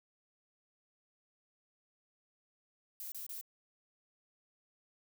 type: noise bursts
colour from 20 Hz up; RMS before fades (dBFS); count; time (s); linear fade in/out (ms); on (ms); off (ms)
violet; -44; 3; 3-3.412; 2; 120; 26
effects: none